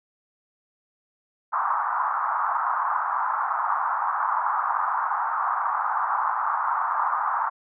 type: band-pass noise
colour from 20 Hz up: white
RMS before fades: -25 dBFS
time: 1.52-7.5 s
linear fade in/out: 20 ms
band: 830 to 1300 Hz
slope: 48 dB/octave
effects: none